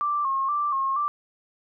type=tone with vibrato; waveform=sine; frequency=1126 Hz; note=C#6; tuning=27 cents sharp; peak=-22 dBFS; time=0.01-1.08 s; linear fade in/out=0 ms; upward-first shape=square; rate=2.1 Hz; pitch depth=73 cents each way; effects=none